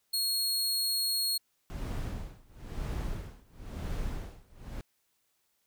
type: tone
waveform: sawtooth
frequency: 4304 Hz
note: C8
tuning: 48 cents sharp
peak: -25 dBFS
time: 0.13-1.38 s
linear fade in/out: 10 ms
type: noise with tremolo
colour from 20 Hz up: brown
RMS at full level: -34 dBFS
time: 1.7-4.81 s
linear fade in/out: 0 ms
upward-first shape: sine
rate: 0.99 Hz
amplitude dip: 95%
effects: white hiss -75 dBFS RMS until 5.66 s